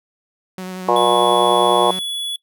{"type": "tone with vibrato", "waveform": "sawtooth", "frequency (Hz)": 185, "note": "F#3", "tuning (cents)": 0, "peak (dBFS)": -23, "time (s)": [0.58, 1.99], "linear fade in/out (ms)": 2, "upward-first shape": "sine", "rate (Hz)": 11, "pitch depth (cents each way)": 17}
{"type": "harmonic tone", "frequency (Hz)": 120, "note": "B2", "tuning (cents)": -49, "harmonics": [3, 4, 5, 6, 7, 8, 9], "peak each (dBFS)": [-20, -20, -20, -20, -20, -20, -20], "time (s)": [0.88, 1.91], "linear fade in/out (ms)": 5}
{"type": "tone", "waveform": "square", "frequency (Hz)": 3404, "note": "G#7", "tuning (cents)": 42, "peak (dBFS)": -23, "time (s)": [0.96, 2.36], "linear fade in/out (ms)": 2}
{"effects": ["noise-tail reverb RT60 0.1 s tail -22 dB re dry"]}